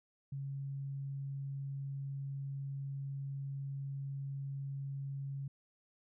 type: tone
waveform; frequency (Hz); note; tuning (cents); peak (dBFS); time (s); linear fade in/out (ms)
sine; 138; C#3; -7; -38; 0.32-5.48; 5
effects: none